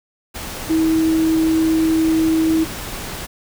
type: tone in noise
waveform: sine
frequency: 321.2 Hz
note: E4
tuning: 45 cents flat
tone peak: -13 dBFS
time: 0.69-2.65 s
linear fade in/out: 20 ms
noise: pink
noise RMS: -29 dBFS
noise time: 0.34-3.27 s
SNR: +13 dB
effects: none